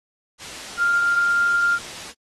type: tone in noise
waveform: sine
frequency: 1398 Hz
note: F6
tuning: 1 cent sharp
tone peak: -16 dBFS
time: 0.77-1.79 s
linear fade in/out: 50 ms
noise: white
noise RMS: -34 dBFS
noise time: 0.38-2.14 s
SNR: +15 dB
effects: low-pass 7000 Hz 12 dB/octave + AAC 32 kbps